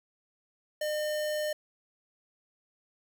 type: tone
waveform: square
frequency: 606 Hz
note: D#5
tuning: 46 cents flat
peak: -30 dBFS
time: 0.81-1.53 s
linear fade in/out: 5 ms
effects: 10-bit